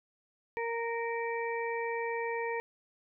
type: harmonic tone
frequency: 463.9 Hz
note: A#4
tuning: 8 cents flat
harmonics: 1 / 2 / 4 / 5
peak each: -34 / -37 / -40 / -41 dBFS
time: 0.57-2.6 s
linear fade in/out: 0 ms
effects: none